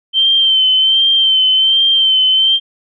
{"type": "tone with vibrato", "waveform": "sine", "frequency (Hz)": 3111, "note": "G7", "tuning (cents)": -14, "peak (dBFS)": -8, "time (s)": [0.13, 2.6], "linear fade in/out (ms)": 50, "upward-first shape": "sine", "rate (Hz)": 1.3, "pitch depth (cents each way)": 35, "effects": []}